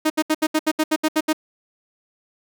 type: tone bursts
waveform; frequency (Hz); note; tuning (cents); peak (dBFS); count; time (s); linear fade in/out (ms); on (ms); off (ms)
sawtooth; 311.1; D#4; 0; -12; 11; 0.05-1.331; 10; 51; 72
effects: none